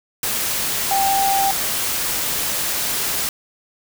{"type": "tone in noise", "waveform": "sine", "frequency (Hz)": 784, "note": "G5", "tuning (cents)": 0, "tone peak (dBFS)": -16, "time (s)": [0.91, 1.51], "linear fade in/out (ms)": 2, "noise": "white", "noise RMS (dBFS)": -22, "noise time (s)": [0.23, 3.29], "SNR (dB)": 3, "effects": []}